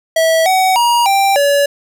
square tone with pitch steps, 650 / 752 / 950 / 786 / 569 Hz, E5 / F#5 / A#5 / G5 / C#5, -24 / +28 / +33 / +4 / +45 cents, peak -10 dBFS, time 0.16-1.66 s, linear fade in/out 5 ms, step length 300 ms, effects none

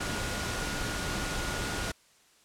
sine tone in noise, 1438 Hz, F#6, 50 cents flat, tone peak -40 dBFS, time 0-1.92 s, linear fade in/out 10 ms, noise pink, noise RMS -33 dBFS, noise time 0-1.92 s, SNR -10 dB, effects white hiss -62 dBFS RMS until 2.44 s + low-pass 9000 Hz 12 dB/octave

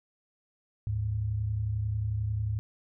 sine tone pair together, 75.3 / 106.49 Hz, D2 / G#2, +44 / +44 cents, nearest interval tritone, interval 600 cents, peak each -35 / -28 dBFS, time 0.87-2.59 s, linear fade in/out 0 ms, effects none

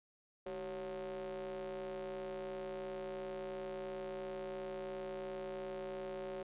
square ring-modulated tone, 87.31 Hz, F2, in tune, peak -39 dBFS, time 0.46-6.43 s, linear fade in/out 5 ms, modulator 468 Hz, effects resampled to 8000 Hz

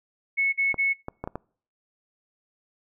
sine tone bursts, 2200 Hz, C#7, 14 cents flat, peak -20 dBFS, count 3, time 0.37-0.938 s, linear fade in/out 20 ms, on 160 ms, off 44 ms
clicks, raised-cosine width 1 ms, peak -17 dBFS, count 5, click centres 0.743 / 1.084 / 1.24 / 1.275 / 1.356 s
effects noise-tail reverb RT60 0.5 s tail -26 dB re dry

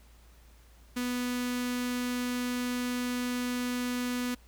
sawtooth tone with notch filter, 246.9 Hz, B3, in tune, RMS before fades -32 dBFS, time 0.96-4.35 s, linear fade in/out 10 ms, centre 660 Hz, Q 0.84, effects added 57 Hz sine -54 dBFS peak until 4.47 s + pink hiss -62 dBFS RMS until 4.47 s

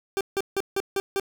40% pulse tone bursts, 392 Hz, G4, in tune, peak -22 dBFS, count 6, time 0.17-1.198 s, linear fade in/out 0 ms, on 38 ms, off 160 ms, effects none

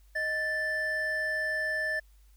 triangle tone pair together, 623 / 1762.1 Hz, D#5 / A6, +2 / +2 cents, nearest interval octave + tritone, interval 1800 cents, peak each -34 / -27 dBFS, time 0.15-2 s, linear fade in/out 10 ms, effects added 50 Hz sine -55 dBFS peak until 2.36 s + white hiss -69 dBFS RMS until 2.36 s

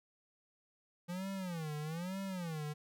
square tone with vibrato, 170.8 Hz, F3, 38 cents flat, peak -39 dBFS, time 1.08-2.74 s, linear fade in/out 20 ms, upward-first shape sine, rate 1.1 Hz, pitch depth 230 cents each way, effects none

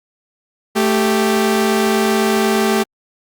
sawtooth tone pair together, 220 / 392 Hz, A3 / G4, 0 / 0 cents, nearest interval minor seventh, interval 1000 cents, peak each -12 dBFS, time 0.75-2.84 s, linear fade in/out 20 ms, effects Opus 48 kbps

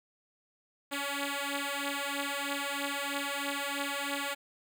5% pulse beating tone pair, 280.3 / 283.4 Hz, C#4 / C#4, +19 / +38 cents, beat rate 3.1 Hz, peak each -24 dBFS, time 0.91-4.35 s, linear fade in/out 20 ms, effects none

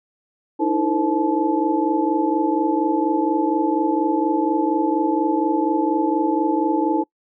sine tone cluster, 302.5 / 326.7 / 452.1 / 519 / 865 Hz, D#4 / E4 / A4 / C5 / A5, -49 / -15 / +47 / -14 / -30 cents, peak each -22 / -20 / -27 / -29 / -23 dBFS, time 0.59-7.04 s, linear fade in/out 20 ms, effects noise-tail reverb RT60 0.1 s tail -24 dB re dry

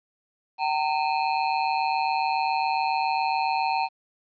square ring-modulated tone, 841 Hz, G#5, 22 cents sharp, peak -20 dBFS, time 0.58-3.89 s, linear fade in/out 50 ms, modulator 73.6 Hz, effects resampled to 11025 Hz + 10-bit

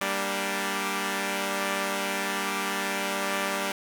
5% pulse chord, G minor, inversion none, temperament equal, 196 / 233.1 / 293.7 Hz, G3 / Bb3 / D4, 0 / 0 / 0 cents, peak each -18 / -23 / -21 dBFS, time 0.01-3.72 s, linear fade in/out 2 ms, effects none

